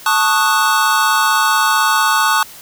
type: chord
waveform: square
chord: D# half-diminished seventh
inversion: second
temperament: equal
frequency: 880 / 1108.7 / 1244.5 / 1480 Hz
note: A5 / C#6 / D#6 / F#6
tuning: 0 / 0 / 0 / 0 cents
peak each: -18 dBFS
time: 0.06-2.43 s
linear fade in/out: 2 ms
effects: white hiss -37 dBFS RMS until 2.61 s